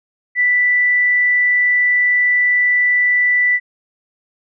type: tone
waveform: sine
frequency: 1975.5 Hz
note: B6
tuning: in tune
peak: -11 dBFS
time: 0.35-3.6 s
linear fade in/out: 50 ms
effects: none